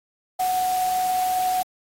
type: tone in noise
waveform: sine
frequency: 739 Hz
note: F#5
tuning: 2 cents flat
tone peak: -20 dBFS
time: 0.39-1.63 s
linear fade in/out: 10 ms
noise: white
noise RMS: -34 dBFS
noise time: 0.39-1.63 s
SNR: +11 dB
effects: AAC 48 kbps